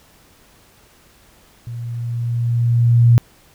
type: tone with level ramp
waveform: sine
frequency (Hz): 118.4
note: A#2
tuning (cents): +27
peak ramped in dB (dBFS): -26 to -6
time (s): 1.67-3.18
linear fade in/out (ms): 0
effects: pink hiss -51 dBFS RMS until 3.54 s